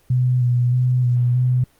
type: tone with vibrato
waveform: sine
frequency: 124.2 Hz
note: B2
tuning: 10 cents sharp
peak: -14 dBFS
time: 0.1-1.64 s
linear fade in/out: 5 ms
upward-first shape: square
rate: 1.6 Hz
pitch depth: 23 cents each way
effects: pink hiss -57 dBFS RMS until 1.79 s + Opus 24 kbps